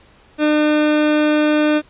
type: tone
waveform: 30% pulse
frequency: 302 Hz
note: D4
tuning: 48 cents sharp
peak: -10 dBFS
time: 0.38-1.82 s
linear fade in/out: 50 ms
effects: pink hiss -50 dBFS RMS until 1.89 s + resampled to 8000 Hz